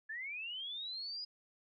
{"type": "linear sweep", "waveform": "sine", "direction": "up", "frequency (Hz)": [1700, 4978], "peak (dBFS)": -40, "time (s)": [0.09, 1.25], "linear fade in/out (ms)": 10, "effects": []}